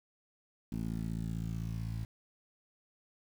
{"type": "tone with low-pass filter sweep", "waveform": "10% pulse", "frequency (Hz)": 55.8, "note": "A1", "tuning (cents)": 25, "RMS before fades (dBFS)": -37, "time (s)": [0.72, 2.05], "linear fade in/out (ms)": 5, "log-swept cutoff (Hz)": [230, 120], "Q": 2, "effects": ["9-bit"]}